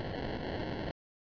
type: noise with sample-and-hold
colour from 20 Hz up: white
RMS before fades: -37 dBFS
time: 0-0.91 s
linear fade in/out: 0 ms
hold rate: 1225 Hz
effects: resampled to 11025 Hz